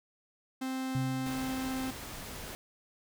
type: tone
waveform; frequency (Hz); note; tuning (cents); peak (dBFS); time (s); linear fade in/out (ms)
45% pulse; 261.6; C4; 0; -33; 0.61-1.91; 10
type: tone with exponential decay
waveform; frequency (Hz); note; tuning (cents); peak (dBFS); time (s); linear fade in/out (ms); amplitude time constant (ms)
sine; 130.81; C3; 0; -28; 0.95-2.06; 2; 240
type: noise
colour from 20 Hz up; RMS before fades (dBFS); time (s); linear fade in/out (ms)
pink; -43; 1.26-2.55; 0
effects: none